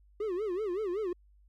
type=tone with vibrato; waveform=triangle; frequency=392 Hz; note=G4; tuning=in tune; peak=-28 dBFS; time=0.2-1.13 s; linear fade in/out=5 ms; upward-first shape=sine; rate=5.3 Hz; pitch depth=210 cents each way; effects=added 50 Hz sine -58 dBFS peak until 1.48 s + MP3 96 kbps